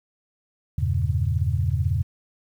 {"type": "chord", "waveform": "sine", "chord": "E diminished seventh", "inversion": "none", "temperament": "equal", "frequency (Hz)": [82.41, 98, 116.54, 138.59], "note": ["E2", "G2", "Bb2", "Db3"], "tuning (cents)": [0, 0, 0, 0], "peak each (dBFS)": [-24, -25, -27, -27], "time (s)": [0.78, 2.03], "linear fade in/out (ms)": 5, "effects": ["9-bit"]}